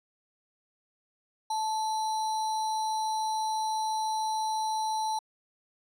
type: tone with sample-and-hold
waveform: sine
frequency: 873 Hz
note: A5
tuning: 14 cents flat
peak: -27 dBFS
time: 1.5-5.19 s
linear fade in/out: 5 ms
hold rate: 4900 Hz
effects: low-pass 10000 Hz 12 dB/octave